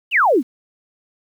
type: exponential sweep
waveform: sine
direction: down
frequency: 3090 to 218.7 Hz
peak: -11 dBFS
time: 0.11-0.43 s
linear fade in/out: 50 ms
effects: 8-bit